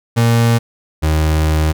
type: tone pair in turn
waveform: 35% pulse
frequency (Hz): 116.54 / 77.94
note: A#2 / D#2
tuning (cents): 0 / +4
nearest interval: perfect fifth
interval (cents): 696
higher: first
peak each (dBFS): -8 / -10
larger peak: first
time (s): 0.16-0.59 / 1.02-1.73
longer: second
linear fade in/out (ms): 20
effects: none